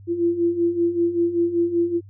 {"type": "beating tone pair", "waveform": "sine", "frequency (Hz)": [338.6, 343.8], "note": ["E4", "F4"], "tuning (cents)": [46, -27], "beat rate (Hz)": 5.2, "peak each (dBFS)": [-24, -19], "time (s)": [0.07, 2.01], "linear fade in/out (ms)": 50, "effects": ["added 99 Hz sine -41 dBFS peak until 2.09 s"]}